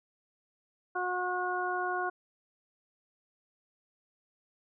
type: harmonic tone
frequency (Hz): 362.5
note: F#4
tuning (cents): -35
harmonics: 1 / 2 / 3 / 4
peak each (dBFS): -36 / -34 / -36 / -35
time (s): 0.95-2.1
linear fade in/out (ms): 10
effects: none